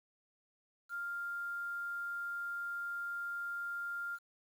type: tone with quantisation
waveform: sine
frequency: 1398 Hz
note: F6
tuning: 1 cent sharp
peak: -37 dBFS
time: 0.89-4.19 s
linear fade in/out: 50 ms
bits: 10
effects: none